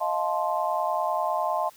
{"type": "chord", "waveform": "sine", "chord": "F dominant seventh", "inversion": "third", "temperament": "just", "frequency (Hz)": [628.6, 698.5, 873.1, 1047.7], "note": ["Eb5", "F5", "A5", "C6"], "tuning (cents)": [18, 0, -14, 2], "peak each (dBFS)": -29, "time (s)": [0, 1.7], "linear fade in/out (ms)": 20, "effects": ["white hiss -54 dBFS RMS until 1.76 s"]}